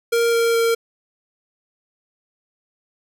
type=tone with pitch steps; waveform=square; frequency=466.2 / 463.2 / 460.3 Hz; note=A#4 / A#4 / A#4; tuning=0 / -11 / -22 cents; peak=-16 dBFS; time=0.12-0.75 s; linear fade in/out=10 ms; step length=210 ms; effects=none